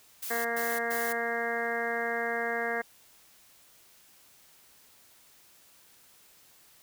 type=noise bursts; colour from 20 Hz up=blue; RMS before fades=-37 dBFS; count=3; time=0.22-1.13 s; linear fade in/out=10 ms; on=230 ms; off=110 ms
type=harmonic tone; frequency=233.1 Hz; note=A#3; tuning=in tune; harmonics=1 / 2 / 3 / 4 / 5 / 6 / 7 / 8 / 9; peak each=-42 / -34 / -35 / -43 / -42 / -44 / -34 / -37 / -40 dBFS; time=0.3-2.82 s; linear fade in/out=10 ms
effects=white hiss -59 dBFS RMS until 6.82 s